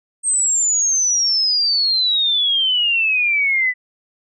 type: exponential sweep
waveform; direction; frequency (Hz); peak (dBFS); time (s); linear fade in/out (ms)
sine; down; 8460 to 1975.5; -14; 0.23-3.74; 50
effects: none